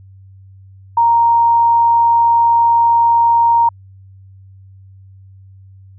sine tone, 932.3 Hz, A#5, in tune, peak -8 dBFS, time 0.97-3.69 s, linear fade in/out 5 ms, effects added 96 Hz sine -38 dBFS peak until 5.98 s

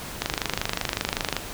click train, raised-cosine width 0.2 ms, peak -6 dBFS, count 30, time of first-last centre 0.22-1.366 s, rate 25.3 Hz, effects pink hiss -36 dBFS RMS until 1.53 s

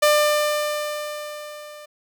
sawtooth tone with level ramp, 597 Hz, D5, 28 cents sharp, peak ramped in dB -9 to -35 dBFS, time 0.02-1.86 s, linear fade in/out 10 ms, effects none

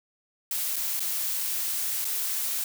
blue noise with dropouts, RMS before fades -29 dBFS, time 0.51-2.64 s, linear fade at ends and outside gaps 2 ms, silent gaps 0.76-0.764 / 0.996-1.003 / 2.046-2.051 s, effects none

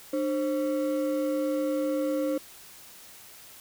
triangle ring-modulated tone, 415.3 Hz, G#4, in tune, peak -20 dBFS, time 0.13-2.38 s, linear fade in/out 5 ms, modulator 116 Hz, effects white hiss -49 dBFS RMS until 3.6 s

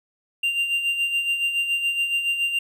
triangle tone with tremolo, 2783 Hz, F7, 7 cents flat, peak -17 dBFS, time 0.43-2.59 s, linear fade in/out 5 ms, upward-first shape sine, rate 7.1 Hz, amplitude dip 55%, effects none

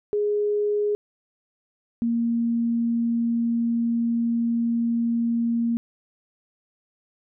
sine tone pair in turn, 415.3 / 233.1 Hz, G#4 / A#3, 0 / 0 cents, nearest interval minor seventh, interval 1000 cents, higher first, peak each -20 dBFS, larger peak neither, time 0.13-0.95 / 2.02-5.77 s, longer second, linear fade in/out 0 ms, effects none

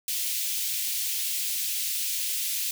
white high-pass noise, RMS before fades -29 dBFS, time 0.08-2.71 s, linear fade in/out 2 ms, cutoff 2500 Hz, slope 24 dB/octave, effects none

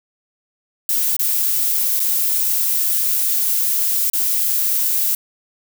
violet noise with dropouts, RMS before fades -18 dBFS, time 0.89-5.15 s, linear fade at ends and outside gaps 2 ms, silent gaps 1.166-1.192 / 1.996-2.001 / 4.1-4.133 s, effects none

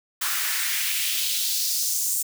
white noise with high-pass filter sweep, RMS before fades -25 dBFS, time 0.21-2.23 s, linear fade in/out 10 ms, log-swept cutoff 1200 to 7800 Hz, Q 1.9, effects none

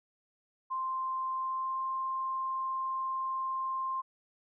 sine tone with pitch glide, 1046.5 to 1053.8 Hz, C6 to C6, 0 to +12 cents, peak -31 dBFS, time 0.7-4.02 s, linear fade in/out 20 ms, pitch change +12 cents, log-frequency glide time 1.34-1.84 s, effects none

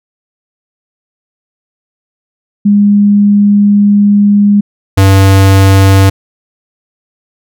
sine / square tone pair in turn, 204.2 / 96.93 Hz, G#3 / G2, -29 / -19 cents, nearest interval octave + minor second, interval 1290 cents, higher first, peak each -3 dBFS, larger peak neither, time 2.65-4.61 / 4.97-6.1 s, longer first, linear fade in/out 10 ms, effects none

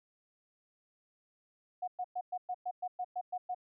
sine tone bursts, 728 Hz, F#5, 28 cents flat, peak -33 dBFS, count 11, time 1.82-3.547 s, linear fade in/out 10 ms, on 57 ms, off 110 ms, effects none

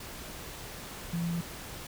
sine tone in noise, 170 Hz, F3, 46 cents flat, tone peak -29 dBFS, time 1.13-1.41 s, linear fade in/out 5 ms, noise pink, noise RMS -43 dBFS, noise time 0-1.87 s, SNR +11 dB, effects none

